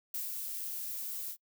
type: noise with ADSR envelope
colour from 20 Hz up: violet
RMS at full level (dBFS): -36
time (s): 0.14-1.37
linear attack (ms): 4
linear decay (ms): 140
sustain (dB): -3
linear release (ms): 72
effects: noise-tail reverb RT60 0.1 s tail -26 dB re dry